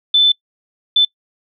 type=tone bursts at uneven times; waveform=sine; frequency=3520 Hz; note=A7; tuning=in tune; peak=-8 dBFS; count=2; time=0.14-0.32 / 0.96-1.05 s; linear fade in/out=5 ms; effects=noise-tail reverb RT60 0.1 s tail -25 dB re dry